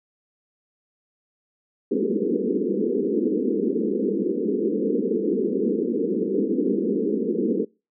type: band-pass noise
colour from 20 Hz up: white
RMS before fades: -23 dBFS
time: 1.91-7.65 s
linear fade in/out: 10 ms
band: 190 to 470 Hz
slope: 96 dB/octave
effects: noise-tail reverb RT60 0.3 s tail -26 dB re dry